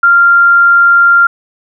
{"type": "tone", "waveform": "sine", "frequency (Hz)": 1390, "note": "F6", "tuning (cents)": -9, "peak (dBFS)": -3, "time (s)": [0.03, 1.27], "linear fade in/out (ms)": 5, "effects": []}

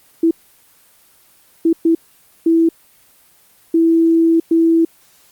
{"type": "tone bursts at uneven times", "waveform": "sine", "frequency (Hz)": 329.6, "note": "E4", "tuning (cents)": 0, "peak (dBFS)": -9, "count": 6, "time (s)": [[0.23, 0.31], [1.65, 1.73], [1.85, 1.95], [2.46, 2.69], [3.74, 4.4], [4.51, 4.85]], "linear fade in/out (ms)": 5, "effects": ["white hiss -51 dBFS RMS until 5.31 s", "Opus 24 kbps"]}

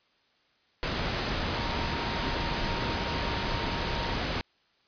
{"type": "tone in noise", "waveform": "sine", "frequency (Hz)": 932.3, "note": "A#5", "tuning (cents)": 0, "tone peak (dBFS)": -38, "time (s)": [1.55, 4.15], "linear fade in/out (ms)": 0, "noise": "pink", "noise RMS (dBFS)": -30, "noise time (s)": [0.83, 4.41], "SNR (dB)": -11, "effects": ["white hiss -67 dBFS RMS until 4.87 s", "resampled to 11025 Hz"]}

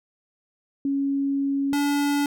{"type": "tone pair in turn", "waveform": ["sine", "square"], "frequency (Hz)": [277.2, 286.8], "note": ["C#4", "D4"], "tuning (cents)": [0, -41], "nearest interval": "minor second", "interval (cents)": 59, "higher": "second", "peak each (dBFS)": -21, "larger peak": "neither", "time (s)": [[0.85, 1.73], [1.73, 2.26]], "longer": "first", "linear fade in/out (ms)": 2, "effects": []}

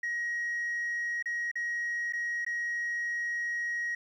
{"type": "tone with dropouts", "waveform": "sine", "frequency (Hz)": 1893, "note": "A#6", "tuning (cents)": 26, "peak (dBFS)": -28, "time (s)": [0.03, 3.95], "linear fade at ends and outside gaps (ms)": 5, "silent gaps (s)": [[1.226, 1.257], [1.515, 1.555], [2.125, 2.133], [2.449, 2.464]], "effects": ["tanh soft clip ceiling -28 dBFS", "11-bit"]}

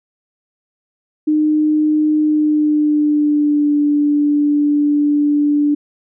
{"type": "tone with pitch glide", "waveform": "sine", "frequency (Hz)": [305.3, 292.9], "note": ["D#4", "D4"], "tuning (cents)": [-33, -5], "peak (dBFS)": -11, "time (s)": [1.27, 5.75], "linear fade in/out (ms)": 10, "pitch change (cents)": -72, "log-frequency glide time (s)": [2.18, 3.75], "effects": []}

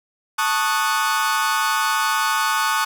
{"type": "chord", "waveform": "40% pulse", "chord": "D# half-diminished seventh", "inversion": "second", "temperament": "equal with one note detuned", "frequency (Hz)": [880, 1108.7, 1240.2, 1480], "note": ["A5", "C#6", "D#6", "F#6"], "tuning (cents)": [0, 0, -6, 0], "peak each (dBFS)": -23, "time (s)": [0.38, 2.85], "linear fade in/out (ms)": 10, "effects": []}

